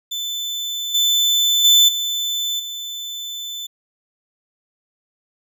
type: tone with level steps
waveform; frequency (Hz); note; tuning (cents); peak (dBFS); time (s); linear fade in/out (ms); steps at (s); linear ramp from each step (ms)
35% pulse; 3520; A7; 0; -21 / -12 / -7 / -18 / -25; 0.11-3.67; 10; 0.94 / 1.64 / 1.88 / 2.59; 10
effects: none